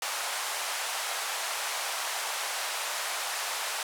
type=band-pass noise; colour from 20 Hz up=pink; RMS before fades=-33 dBFS; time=0.02-3.83 s; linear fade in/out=2 ms; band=680 to 12000 Hz; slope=24 dB/octave; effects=none